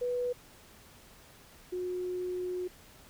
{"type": "tone pair in turn", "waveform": "sine", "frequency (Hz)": [491.4, 362.3], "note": ["B4", "F#4"], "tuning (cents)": [-9, -36], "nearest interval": "perfect fourth", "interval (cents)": 527, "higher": "first", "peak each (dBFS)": [-29, -32], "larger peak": "first", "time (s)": [[0.01, 0.33], [1.72, 2.68]], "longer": "second", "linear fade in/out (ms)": 10, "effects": ["pink hiss -56 dBFS RMS until 3.09 s"]}